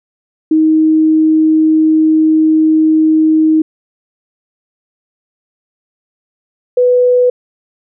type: tone pair in turn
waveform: sine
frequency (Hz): 314.5 / 495.5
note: D#4 / B4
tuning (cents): +19 / +6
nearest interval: minor sixth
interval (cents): 787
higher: second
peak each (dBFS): -6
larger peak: neither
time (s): 0.51-3.62 / 6.77-7.3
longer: first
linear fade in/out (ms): 5
effects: none